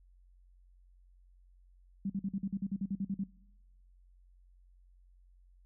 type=tone bursts; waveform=sine; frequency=196 Hz; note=G3; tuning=in tune; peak=-31 dBFS; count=13; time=2.05-3.238 s; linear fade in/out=5 ms; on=48 ms; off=47 ms; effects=noise-tail reverb RT60 1.0 s tail -22 dB re dry + added 45 Hz sine -59 dBFS peak until 5.65 s